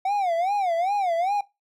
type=tone with vibrato; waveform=triangle; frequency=740 Hz; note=F#5; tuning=in tune; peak=-19 dBFS; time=0.05-1.41 s; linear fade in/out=5 ms; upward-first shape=sine; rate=2.5 Hz; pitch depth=190 cents each way; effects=noise-tail reverb RT60 0.2 s tail -18 dB re dry